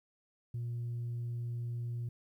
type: tone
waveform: sine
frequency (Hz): 119.1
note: A#2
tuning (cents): +38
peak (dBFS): -33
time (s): 0.54-2.09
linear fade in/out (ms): 5
effects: tanh soft clip ceiling -33 dBFS + 12-bit